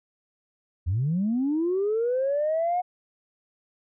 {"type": "linear sweep", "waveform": "sine", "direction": "up", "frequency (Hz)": [77.78, 731], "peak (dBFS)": -21, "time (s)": [0.86, 2.82], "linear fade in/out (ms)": 20, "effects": ["tanh soft clip ceiling -18 dBFS"]}